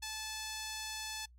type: tone with band-pass filter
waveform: sawtooth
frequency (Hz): 870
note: A5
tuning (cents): -20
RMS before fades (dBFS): -42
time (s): 0.02-1.26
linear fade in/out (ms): 10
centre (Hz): 5700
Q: 0.94
effects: noise-tail reverb RT60 0.1 s tail -23 dB re dry + added 60 Hz sine -57 dBFS peak until 1.38 s